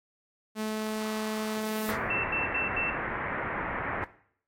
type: tone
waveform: sawtooth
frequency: 216.5 Hz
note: A3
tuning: 28 cents flat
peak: -26 dBFS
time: 0.55-1.98 s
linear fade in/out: 50 ms
type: noise with exponential growth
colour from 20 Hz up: violet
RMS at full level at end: -37 dBFS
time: 0.89-1.91 s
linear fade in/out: 0 ms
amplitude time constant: 220 ms
type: low-pass noise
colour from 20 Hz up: white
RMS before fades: -33 dBFS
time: 1.89-4.04 s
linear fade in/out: 0 ms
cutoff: 2100 Hz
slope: 48 dB/octave
type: tone bursts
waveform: sine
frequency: 2677 Hz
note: E7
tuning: 26 cents sharp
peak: -27 dBFS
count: 4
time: 2.1-2.903 s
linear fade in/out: 5 ms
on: 140 ms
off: 81 ms
effects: noise-tail reverb RT60 0.6 s tail -17 dB re dry + AAC 48 kbps